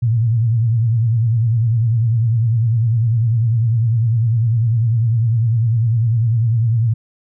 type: tone with vibrato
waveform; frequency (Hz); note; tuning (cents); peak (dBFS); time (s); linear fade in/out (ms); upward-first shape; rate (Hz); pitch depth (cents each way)
sine; 114.8; A#2; -26; -12; 0.02-6.94; 10; sine; 10; 110
effects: none